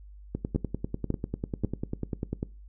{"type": "two click trains", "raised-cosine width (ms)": 3, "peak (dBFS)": [-13, -17], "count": [3, 22], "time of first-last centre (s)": [[0.56, 1.647], [0.35, 2.429]], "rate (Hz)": [1.84, 10.1], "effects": ["noise-tail reverb RT60 0.3 s tail -21 dB re dry", "added 50 Hz sine -45 dBFS peak until 2.68 s"]}